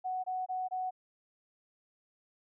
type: tone bursts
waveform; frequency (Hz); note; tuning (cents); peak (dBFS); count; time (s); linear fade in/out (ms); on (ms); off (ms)
sine; 742; F#5; +5; -32; 4; 0.04-0.909; 20; 200; 23
effects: none